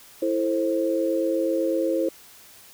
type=chord; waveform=sine; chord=A minor; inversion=second; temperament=just; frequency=330 / 440 / 528 Hz; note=E4 / A4 / C5; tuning=+2 / 0 / +16 cents; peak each=-24 / -29 / -24 dBFS; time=0.22-2.09 s; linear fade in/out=5 ms; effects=white hiss -49 dBFS RMS until 2.73 s